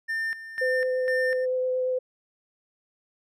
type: tone with tremolo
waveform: triangle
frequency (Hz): 1800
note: A6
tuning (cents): +39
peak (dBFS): -24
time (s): 0.08-1.46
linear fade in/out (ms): 20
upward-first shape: square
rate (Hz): 2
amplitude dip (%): 75
type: tone with vibrato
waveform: sine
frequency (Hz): 510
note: C5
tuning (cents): -44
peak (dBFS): -23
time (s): 0.61-1.99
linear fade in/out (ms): 10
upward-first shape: triangle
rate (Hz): 8.8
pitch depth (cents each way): 11
effects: none